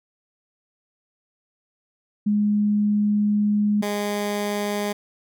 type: tone pair in turn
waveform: sine / 15% pulse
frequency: 208 / 205.8 Hz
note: G#3 / G#3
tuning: +3 / -16 cents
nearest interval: unison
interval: 19 cents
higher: first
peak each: -17 dBFS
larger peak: neither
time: 2.26-3.82 / 3.82-4.93 s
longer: first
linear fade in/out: 10 ms
effects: none